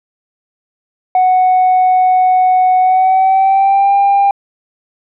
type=tone with pitch glide; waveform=sine; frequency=740 to 797.7 Hz; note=F#5 to G5; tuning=0 to +30 cents; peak=-5 dBFS; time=1.15-4.31 s; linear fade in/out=2 ms; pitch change=+130 cents; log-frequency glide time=2.8-3.94 s; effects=tanh soft clip ceiling -5 dBFS